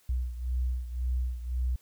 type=beating tone pair; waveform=sine; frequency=61.74 / 63.64 Hz; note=B1 / C2; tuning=0 / -47 cents; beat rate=1.9 Hz; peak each=-29 / -34 dBFS; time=0.09-1.76 s; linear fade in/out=5 ms; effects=white hiss -64 dBFS RMS until 1.81 s